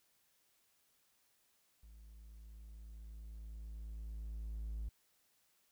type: tone with level ramp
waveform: triangle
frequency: 54.5 Hz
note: A1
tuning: 16 cents flat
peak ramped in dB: -53 to -36 dBFS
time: 1.83-4.89 s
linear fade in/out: 5 ms
effects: tanh soft clip ceiling -32 dBFS + white hiss -75 dBFS RMS until 5.71 s